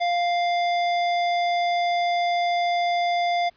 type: tone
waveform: square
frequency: 698.5 Hz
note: F5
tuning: in tune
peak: -21 dBFS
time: 0-3.5 s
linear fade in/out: 20 ms
effects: pink hiss -61 dBFS RMS until 3.56 s + resampled to 11025 Hz